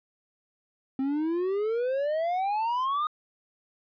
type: exponential sweep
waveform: triangle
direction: up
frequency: 261.6 to 1244.5 Hz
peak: -23 dBFS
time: 0.99-3.07 s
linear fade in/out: 2 ms
effects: resampled to 11025 Hz